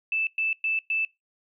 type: tone bursts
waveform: sine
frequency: 2637 Hz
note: E7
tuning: in tune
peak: -23 dBFS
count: 4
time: 0.12-1.05 s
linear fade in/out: 2 ms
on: 150 ms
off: 110 ms
effects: noise-tail reverb RT60 0.2 s tail -23 dB re dry